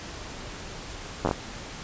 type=slowing click train; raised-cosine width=1 ms; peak=-10 dBFS; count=5; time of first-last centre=1.25-1.312 s; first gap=10 ms; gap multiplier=1.3; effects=pink hiss -39 dBFS RMS until 1.83 s + resampled to 16000 Hz